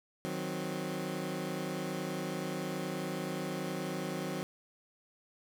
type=chord; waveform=20% pulse; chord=C diminished; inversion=first; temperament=equal; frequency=155.56 / 185 / 261.6 Hz; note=Eb3 / Gb3 / C4; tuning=0 / 0 / 0 cents; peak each=-35 / -33 / -36 dBFS; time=0.25-4.43 s; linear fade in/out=0 ms; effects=none